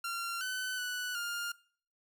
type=tone with pitch steps; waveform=sawtooth; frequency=1377 / 1511 / 1483 / 1407 Hz; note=F6 / F#6 / F#6 / F6; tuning=-25 / +36 / +4 / +12 cents; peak=-31 dBFS; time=0.04-1.52 s; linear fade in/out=5 ms; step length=370 ms; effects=noise-tail reverb RT60 0.5 s tail -22 dB re dry